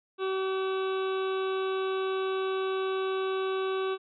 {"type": "harmonic tone with a mistuned harmonic", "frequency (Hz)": 381.2, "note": "G4", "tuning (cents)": -48, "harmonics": [1, 2, 3, 4, 6, 7, 8, 9, 10], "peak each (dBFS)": [-28, -42, -36, -42, -50, -45, -51, -48, -47], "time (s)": [0.18, 3.98], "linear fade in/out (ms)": 50, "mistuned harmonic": 8, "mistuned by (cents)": -30, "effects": []}